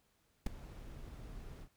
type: noise with ADSR envelope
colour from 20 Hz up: brown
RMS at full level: -28 dBFS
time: 0.46-1.69 s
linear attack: 6 ms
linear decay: 7 ms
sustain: -21 dB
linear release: 72 ms
effects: pink hiss -75 dBFS RMS until 1.76 s